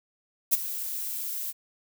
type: noise with ADSR envelope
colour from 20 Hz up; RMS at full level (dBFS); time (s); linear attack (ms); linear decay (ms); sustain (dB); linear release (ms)
violet; -19; 0.51-1.53; 23; 26; -14; 33
effects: none